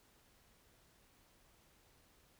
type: silence
effects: pink hiss -69 dBFS RMS until 2.39 s